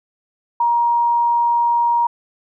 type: tone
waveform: sine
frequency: 945 Hz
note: A#5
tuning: 23 cents sharp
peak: -13 dBFS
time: 0.6-2.07 s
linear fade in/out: 5 ms
effects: none